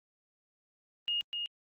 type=tone with echo; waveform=sine; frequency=2853 Hz; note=F7; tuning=36 cents sharp; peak=-29 dBFS; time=1.08-1.21 s; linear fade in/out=0 ms; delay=250 ms; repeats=1; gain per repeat=-4 dB; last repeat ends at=1.46 s; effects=Opus 32 kbps